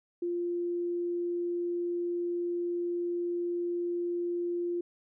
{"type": "tone", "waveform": "sine", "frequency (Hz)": 348.2, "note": "F4", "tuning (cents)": -5, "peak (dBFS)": -29, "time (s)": [0.22, 4.81], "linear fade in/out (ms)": 5, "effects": []}